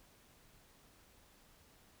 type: silence
effects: pink hiss -65 dBFS RMS until 2 s